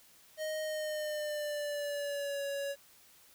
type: tone with pitch glide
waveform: square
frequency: 622.3 to 560.8 Hz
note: D#5 to C#5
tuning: 0 to +20 cents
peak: -35 dBFS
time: 0.37-2.76 s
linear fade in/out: 50 ms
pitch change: -180 cents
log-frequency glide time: 0.62-2.44 s
effects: white hiss -61 dBFS RMS until 3.34 s